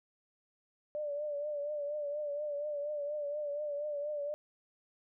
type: tone with vibrato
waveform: sine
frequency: 587.3 Hz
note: D5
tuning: in tune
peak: -34 dBFS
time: 0.95-4.34 s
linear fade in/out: 0 ms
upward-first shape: triangle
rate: 4.2 Hz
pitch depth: 60 cents each way
effects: none

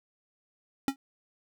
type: tone with exponential decay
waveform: square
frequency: 273 Hz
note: C#4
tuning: 26 cents flat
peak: -21 dBFS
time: 0.88-0.96 s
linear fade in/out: 1 ms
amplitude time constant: 16 ms
effects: none

